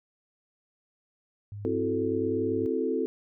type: tone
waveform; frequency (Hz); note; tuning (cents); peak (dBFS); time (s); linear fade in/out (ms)
sine; 102.5; G#2; -22; -36; 1.52-2.66; 0
type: chord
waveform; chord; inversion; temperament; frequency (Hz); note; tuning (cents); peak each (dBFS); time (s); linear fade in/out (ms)
sine; F# half-diminished seventh; second; equal; 261.6 / 329.6 / 370 / 440; C4 / E4 / F#4 / A4; 0 / 0 / 0 / 0; -31 / -32 / -32 / -29; 1.65-3.06; 0
effects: none